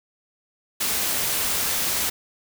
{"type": "noise", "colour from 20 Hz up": "white", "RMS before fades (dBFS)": -24, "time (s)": [0.8, 2.1], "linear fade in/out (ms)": 10, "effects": []}